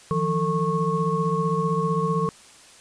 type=tone cluster; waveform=sine; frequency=159.2 / 174.7 / 447.9 / 1096 Hz; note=D#3 / F3 / A4 / C#6; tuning=+40 / +1 / +31 / -20 cents; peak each=-26 dBFS; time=0.11-2.29 s; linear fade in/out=0 ms; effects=white hiss -49 dBFS RMS until 2.8 s + resampled to 22050 Hz